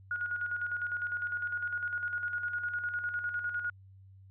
sine tone with tremolo, 1443 Hz, F#6, 44 cents flat, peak -30 dBFS, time 0.11-3.7 s, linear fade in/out 2 ms, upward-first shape square, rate 9.9 Hz, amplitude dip 50%, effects added 96 Hz sine -52 dBFS peak until 4.3 s + resampled to 8000 Hz

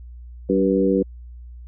harmonic tone with a mistuned harmonic, 95.9 Hz, G2, 37 cents flat, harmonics 2 / 3 / 4 / 5, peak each -21 / -21 / -21 / -21 dBFS, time 0.49-1.03 s, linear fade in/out 10 ms, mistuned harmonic 5, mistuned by +16 cents, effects added 60 Hz sine -36 dBFS peak until 1.67 s

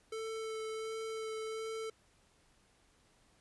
square tone with vibrato, 441.8 Hz, A4, 7 cents sharp, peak -39 dBFS, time 0.12-1.9 s, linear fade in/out 5 ms, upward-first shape sine, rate 1.4 Hz, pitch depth 11 cents each way, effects pink hiss -69 dBFS RMS until 3.4 s + resampled to 24000 Hz

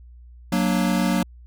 square chord, Gb augmented, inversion none, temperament equal, 185 / 233.1 / 293.7 Hz, Gb3 / Bb3 / D4, 0 / 0 / 0 cents, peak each -22 / -24 / -27 dBFS, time 0.52-1.23 s, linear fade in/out 5 ms, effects added 60 Hz sine -42 dBFS peak until 1.46 s

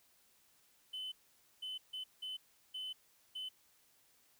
triangle tone bursts at uneven times, 3032 Hz, F#7, 42 cents sharp, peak -38 dBFS, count 6, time 0.93-1.12 / 1.62-1.78 / 1.93-2.04 / 2.22-2.37 / 2.74-2.93 / 3.35-3.49 s, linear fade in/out 10 ms, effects tanh soft clip ceiling -36 dBFS + white hiss -70 dBFS RMS until 4.39 s

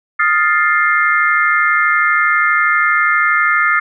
sine chord, F dominant seventh, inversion third, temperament equal with one note detuned, 1244.5 / 1396.9 / 1760 / 2109 Hz, Eb6 / F6 / A6 / C7, 0 / 0 / 0 / +13 cents, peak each -16 dBFS, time 0.19-3.8 s, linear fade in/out 10 ms, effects none

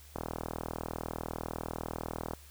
click train, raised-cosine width 1 ms, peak -21 dBFS, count 88, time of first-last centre 0.16-2.335 s, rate 40 Hz, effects added 72 Hz sine -53 dBFS peak until 2.5 s + white hiss -57 dBFS RMS until 2.5 s

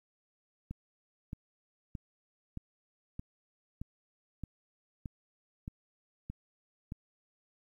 click train, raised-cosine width 5 ms, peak -27 dBFS, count 11, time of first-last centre 0.71-6.921 s, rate 1.61 Hz, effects 11-bit

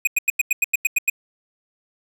square tone bursts, 2489 Hz, D#7, in tune, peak -15 dBFS, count 10, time 0.05-1.099 s, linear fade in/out 5 ms, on 23 ms, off 91 ms, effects none

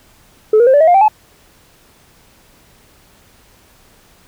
sine tone with pitch steps, 431.5 / 476 / 525.1 / 579.3 / 639.1 / 705 / 777.8 / 858 Hz, A4 / A#4 / C5 / D5 / D#5 / F5 / G5 / A5, -34 / +36 / +6 / -24 / +46 / +16 / -14 / -44 cents, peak -4 dBFS, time 0.53-1.082 s, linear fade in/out 5 ms, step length 69 ms, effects tanh soft clip ceiling -3 dBFS + pink hiss -49 dBFS RMS until 4.27 s

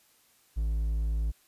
triangle tone with hard clipping, 55 Hz, A1, in tune, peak -27 dBFS, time 0.56-1.32 s, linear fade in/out 20 ms, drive 6 dB, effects white hiss -64 dBFS RMS until 1.47 s + resampled to 32000 Hz

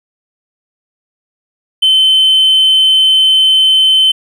triangle tone, 3070 Hz, G7, 37 cents flat, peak -3 dBFS, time 1.82-4.12 s, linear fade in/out 10 ms, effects tanh soft clip ceiling -1 dBFS

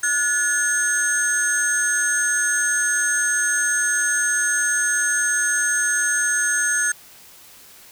sine tone cluster, 1452 / 1715 / 6380 / 8450 Hz, F#6 / A6 / G8 / C9, -33 / -45 / +30 / +16 cents, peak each -22 dBFS, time 0.03-6.92 s, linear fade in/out 5 ms, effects tanh soft clip ceiling -12 dBFS + white hiss -46 dBFS RMS until 7.91 s

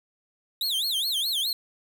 45% pulse tone with vibrato, 3677 Hz, A#7, 24 cents flat, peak -24 dBFS, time 0.61-1.53 s, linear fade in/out 2 ms, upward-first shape sine, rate 4.8 Hz, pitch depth 290 cents each way, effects 9-bit

